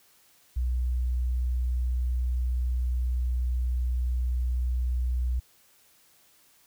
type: tone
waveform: sine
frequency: 61.74 Hz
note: B1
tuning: in tune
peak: -24 dBFS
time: 0.56-5.4 s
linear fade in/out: 10 ms
effects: white hiss -61 dBFS RMS until 6.66 s